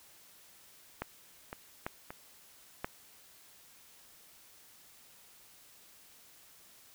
clicks, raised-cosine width 0.5 ms, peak -20 / -25 / -20 / -27 / -19 dBFS, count 5, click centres 1.02 / 1.529 / 1.865 / 2.105 / 2.845 s, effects white hiss -59 dBFS RMS until 6.94 s

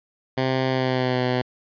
10% pulse tone with pitch glide, 130.81 to 125.77 Hz, C3 to B2, 0 to +32 cents, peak -12 dBFS, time 0.37-1.42 s, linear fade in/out 10 ms, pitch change -68 cents, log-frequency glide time 0.69-1.23 s, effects resampled to 11025 Hz + 9-bit

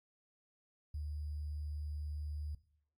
sine tone with sample-and-hold, 74.6 Hz, D2, 28 cents sharp, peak -38 dBFS, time 0.94-2.55 s, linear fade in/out 5 ms, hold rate 4900 Hz, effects noise-tail reverb RT60 0.6 s tail -17 dB re dry + AAC 64 kbps

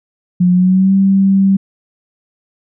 sine tone with pitch glide, 179.2 to 194.29 Hz, F3 to G3, +45 to -15 cents, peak -7 dBFS, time 0.4-1.57 s, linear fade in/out 10 ms, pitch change +140 cents, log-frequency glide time 0.52-0.94 s, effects none

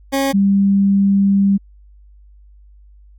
20% pulse / sine tone pair in turn, 272.9 / 197.8 Hz, C#4 / G3, -27 / +16 cents, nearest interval tritone, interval 557 cents, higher first, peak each -10 dBFS, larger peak neither, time 0.12-0.33 / 0.33-1.58 s, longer second, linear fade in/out 20 ms, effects added 50 Hz sine -42 dBFS peak until 3.18 s

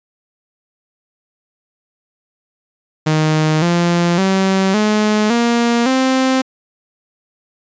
sawtooth tone with pitch steps, 155.56 / 172.6 / 191.52 / 212.5 / 235.8 / 261.6 Hz, D#3 / F3 / G3 / G#3 / A#3 / C4, 0 / -20 / -40 / +40 / +20 / 0 cents, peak -8 dBFS, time 3.06-6.42 s, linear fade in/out 10 ms, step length 560 ms, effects resampled to 16000 Hz

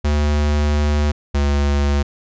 square tone pair in turn, 74 / 71.41 Hz, D2 / D2, +14 / -48 cents, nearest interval minor second, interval 62 cents, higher first, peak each -15 dBFS, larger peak neither, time 0.04-1.12 / 1.34-2.03 s, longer first, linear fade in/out 10 ms, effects resampled to 16000 Hz

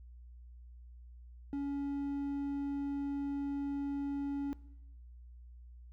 triangle tone, 281.4 Hz, C#4, 26 cents sharp, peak -32 dBFS, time 1.53-4.53 s, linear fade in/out 0 ms, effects noise-tail reverb RT60 0.9 s tail -20 dB re dry + added 60 Hz sine -50 dBFS peak until 5.92 s

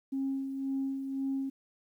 sine tone with tremolo, 270.3 Hz, C#4, 44 cents flat, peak -28 dBFS, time 0.12-1.5 s, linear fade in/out 10 ms, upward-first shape sine, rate 1.9 Hz, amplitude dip 50%, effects tanh soft clip ceiling -25 dBFS + 11-bit

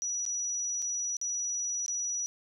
sine tone with dropouts, 5860 Hz, F#8, 18 cents flat, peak -30 dBFS, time 0.02-2.26 s, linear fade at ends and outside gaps 0 ms, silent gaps 0.253-0.263 / 0.82-0.824 / 1.168-1.214 / 1.862-1.881 s, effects none

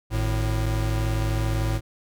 square tone pair together, 51.68 / 109.6 Hz, G#1 / A2, -8 / -6 cents, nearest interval octave + minor second, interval 1302 cents, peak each -26 / -25 dBFS, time 0.1-1.81 s, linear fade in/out 50 ms, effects none

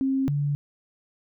sine tone pair in turn, 267.7 / 144.2 Hz, C4 / D3, +40 / -31 cents, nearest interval major seventh, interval 1071 cents, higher first, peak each -21 / -22 dBFS, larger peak first, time 0.01-0.28 / 0.28-0.55 s, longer neither, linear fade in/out 0 ms, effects none

